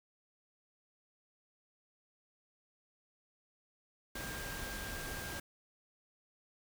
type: tone in noise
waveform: sine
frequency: 1600 Hz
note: G6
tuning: 35 cents sharp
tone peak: -46 dBFS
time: 4.15-5.4 s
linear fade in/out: 5 ms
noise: pink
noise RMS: -43 dBFS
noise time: 4.15-5.4 s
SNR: -6 dB
effects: none